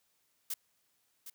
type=noise with echo; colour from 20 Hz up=blue; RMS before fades=-36 dBFS; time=0.5-0.54 s; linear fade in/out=5 ms; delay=760 ms; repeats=1; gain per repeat=-10 dB; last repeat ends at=1.3 s; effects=white hiss -75 dBFS RMS until 1.34 s + high-pass 60 Hz 12 dB/octave